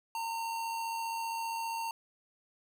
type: tone with amplitude modulation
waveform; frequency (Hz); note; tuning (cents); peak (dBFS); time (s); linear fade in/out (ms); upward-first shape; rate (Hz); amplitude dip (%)
square; 914; A#5; -34; -33; 0.15-1.91; 2; sine; 95.1; 35
effects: none